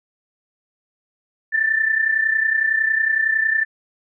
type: tone pair together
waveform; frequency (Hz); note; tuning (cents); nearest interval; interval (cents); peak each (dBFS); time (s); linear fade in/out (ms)
sine; 1767.1 / 1798; A6 / A6; +7 / +37; unison; 30; -17 / -22; 1.52-3.65; 20
effects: none